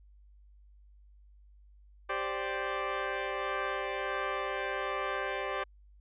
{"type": "chord", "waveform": "15% pulse", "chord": "G suspended fourth", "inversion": "none", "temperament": "equal", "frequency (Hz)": [392, 523.3, 587.3], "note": ["G4", "C5", "D5"], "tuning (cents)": [0, 0, 0], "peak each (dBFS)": -30, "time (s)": [2.09, 5.64], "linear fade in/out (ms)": 10, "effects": ["added 50 Hz sine -55 dBFS peak until 6 s", "resampled to 8000 Hz"]}